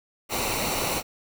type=noise with comb filter; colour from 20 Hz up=pink; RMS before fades=-27 dBFS; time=0.29-1.03 s; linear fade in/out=50 ms; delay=0.6 ms; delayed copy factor=-0.6; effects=none